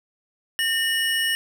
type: tone pair together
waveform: square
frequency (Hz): 1818.8 / 2918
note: A#6 / F#7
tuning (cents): -43 / -25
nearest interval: minor sixth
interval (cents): 818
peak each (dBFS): -24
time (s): 0.59-1.35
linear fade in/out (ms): 0
effects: none